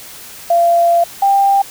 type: tone pair in turn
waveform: sine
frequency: 685 / 792 Hz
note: F5 / G5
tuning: -34 / +18 cents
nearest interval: minor third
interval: 252 cents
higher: second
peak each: -8 dBFS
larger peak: neither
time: 0.5-1.04 / 1.22-1.62 s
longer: first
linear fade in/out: 5 ms
effects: white hiss -34 dBFS RMS until 1.7 s